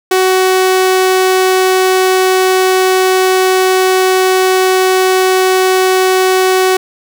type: tone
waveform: sawtooth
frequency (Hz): 374.1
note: F#4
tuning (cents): +19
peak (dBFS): -4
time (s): 0.11-6.77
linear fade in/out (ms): 5
effects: none